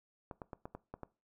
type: clicks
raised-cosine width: 1 ms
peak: -29 dBFS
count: 7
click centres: 0.312 / 0.418 / 0.532 / 0.655 / 0.75 / 0.94 / 1.033 s
effects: noise-tail reverb RT60 0.3 s tail -20 dB re dry